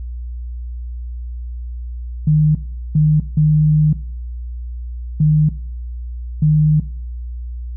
sine tone bursts at uneven times, 152.9 Hz, D#3, 30 cents flat, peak -9 dBFS, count 5, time 2.27-2.55 / 2.95-3.2 / 3.37-3.93 / 5.2-5.49 / 6.42-6.8 s, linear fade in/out 5 ms, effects noise-tail reverb RT60 0.5 s tail -18 dB re dry + added 60 Hz sine -24 dBFS peak until 7.76 s

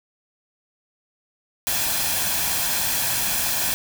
white noise with comb filter, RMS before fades -23 dBFS, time 1.67-3.74 s, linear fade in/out 0 ms, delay 1.2 ms, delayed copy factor +0.5, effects none

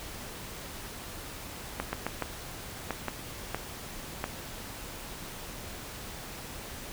clicks, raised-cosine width 0.5 ms, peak -15 dBFS, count 8, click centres 1.8 / 1.93 / 2.066 / 2.223 / 2.907 / 3.083 / 3.546 / 4.241 s, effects pink hiss -42 dBFS RMS until 6.92 s

